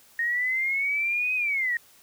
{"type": "linear two-way sweep", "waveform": "sine", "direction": "up then down", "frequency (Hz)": [1850, 2531, 1850], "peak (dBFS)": -23, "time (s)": [0.19, 1.77], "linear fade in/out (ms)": 2, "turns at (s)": 1.35, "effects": ["white hiss -56 dBFS RMS until 2.02 s"]}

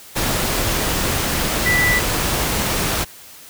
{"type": "tone in noise", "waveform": "sine", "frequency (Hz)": 1975.5, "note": "B6", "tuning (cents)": 0, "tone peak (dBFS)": -15, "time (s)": [1.65, 2], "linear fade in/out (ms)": 20, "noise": "pink", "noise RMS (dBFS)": -20, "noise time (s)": [0.15, 3.05], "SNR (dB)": 2, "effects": ["white hiss -41 dBFS RMS until 3.49 s"]}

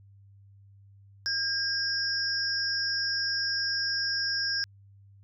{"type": "tone cluster", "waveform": "sine", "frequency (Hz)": [1613, 5070, 5520], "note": ["G6", "D#8", "F8"], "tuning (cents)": [49, 32, -21], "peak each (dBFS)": -31, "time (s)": [1.26, 4.64], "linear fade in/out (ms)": 0, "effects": ["added 99 Hz sine -52 dBFS peak until 5.23 s"]}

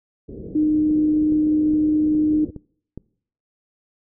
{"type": "low-pass noise", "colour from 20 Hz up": "white", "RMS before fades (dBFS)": -35, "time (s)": [0.28, 2.51], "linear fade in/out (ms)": 10, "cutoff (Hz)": 460, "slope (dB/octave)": 48}
{"type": "tone", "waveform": "sine", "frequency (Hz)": 305.5, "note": "D#4", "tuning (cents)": -32, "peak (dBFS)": -15, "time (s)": [0.55, 2.45], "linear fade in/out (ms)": 5}
{"type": "click train", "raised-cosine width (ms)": 3, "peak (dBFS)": -20, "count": 6, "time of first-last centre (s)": [0.91, 2.976], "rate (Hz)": 2.42}
{"effects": ["noise-tail reverb RT60 0.6 s tail -23 dB re dry"]}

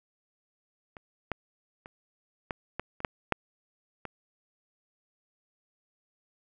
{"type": "clicks", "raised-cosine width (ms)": 0.5, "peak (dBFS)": [-29, -15, -29, -17, -17, -27, -10, -9, -22], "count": 9, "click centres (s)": [0.968, 1.317, 1.859, 2.508, 2.796, 3.004, 3.048, 3.323, 4.053], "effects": []}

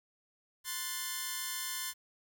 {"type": "chord", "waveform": "5% pulse", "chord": "F# diminished", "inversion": "second", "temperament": "equal", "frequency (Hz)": [1046.5, 1480, 1760], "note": ["C6", "F#6", "A6"], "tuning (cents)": [0, 0, 0], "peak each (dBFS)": [-28, -32, -28], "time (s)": [0.64, 1.94], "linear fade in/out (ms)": 50, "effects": ["10-bit"]}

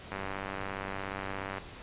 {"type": "click train", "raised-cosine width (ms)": 0.5, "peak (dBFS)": -21, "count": 143, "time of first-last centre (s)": [0.12, 1.582], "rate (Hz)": 97.1, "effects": ["pink hiss -47 dBFS RMS until 1.82 s", "resampled to 8000 Hz"]}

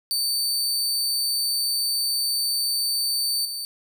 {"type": "tone with level steps", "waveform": "sawtooth", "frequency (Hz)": 4567, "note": "D8", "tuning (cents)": -49, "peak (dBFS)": [-19, -26], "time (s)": [0.11, 3.65], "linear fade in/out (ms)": 0, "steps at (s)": 3.45, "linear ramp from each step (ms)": 2, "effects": []}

